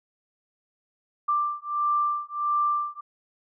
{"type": "beating tone pair", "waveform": "sine", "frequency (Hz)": [1180, 1181.5], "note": ["D6", "D6"], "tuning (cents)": [8, 10], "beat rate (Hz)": 1.5, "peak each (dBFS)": -26, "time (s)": [1.28, 3.01], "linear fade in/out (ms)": 10, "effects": []}